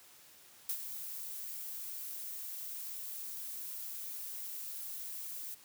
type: noise with ADSR envelope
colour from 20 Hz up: violet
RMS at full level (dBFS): -34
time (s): 0.69-5.55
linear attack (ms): 5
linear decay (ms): 70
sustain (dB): -9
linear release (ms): 13
effects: white hiss -59 dBFS RMS until 5.64 s + high-pass 80 Hz 12 dB/octave